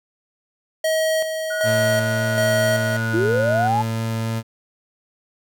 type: tone with tremolo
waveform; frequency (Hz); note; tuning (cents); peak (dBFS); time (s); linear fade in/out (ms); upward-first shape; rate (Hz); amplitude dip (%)
square; 636; D#5; +38; -18; 0.84-2.97; 5; square; 1.3; 50
type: tone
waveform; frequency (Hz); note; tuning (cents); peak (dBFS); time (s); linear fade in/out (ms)
sine; 1458; F#6; -26; -25; 1.5-3.68; 10
type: tone with pitch glide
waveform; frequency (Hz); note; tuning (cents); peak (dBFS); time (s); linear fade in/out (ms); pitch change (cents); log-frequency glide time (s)
30% pulse; 112 to 112.97; A2 to A2; +31 to +46; -19; 1.63-4.43; 50; +15; 1.95-2.94
type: linear sweep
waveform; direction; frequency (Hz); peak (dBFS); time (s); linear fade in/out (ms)
sine; up; 312.1 to 880; -17; 3.13-3.83; 20
effects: none